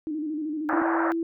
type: tone with vibrato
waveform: sine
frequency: 306.2 Hz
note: D#4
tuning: 28 cents flat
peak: -27 dBFS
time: 0.07-0.82 s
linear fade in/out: 0 ms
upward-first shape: square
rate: 13 Hz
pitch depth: 60 cents each way
type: band-pass noise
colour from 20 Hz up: pink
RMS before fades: -27 dBFS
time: 0.69-1.12 s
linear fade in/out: 0 ms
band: 570 to 1700 Hz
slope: 48 dB/octave
type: tone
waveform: sine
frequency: 331.8 Hz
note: E4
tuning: 11 cents sharp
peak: -24 dBFS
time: 0.73-1.23 s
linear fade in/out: 2 ms
effects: none